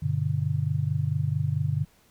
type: chord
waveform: sine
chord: G major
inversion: none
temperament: just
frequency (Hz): 98 / 122.5 / 147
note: G2 / B2 / D3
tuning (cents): 0 / -14 / +2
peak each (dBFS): -29 / -29 / -26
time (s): 0.02-1.85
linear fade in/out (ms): 10
effects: pink hiss -61 dBFS RMS until 2.1 s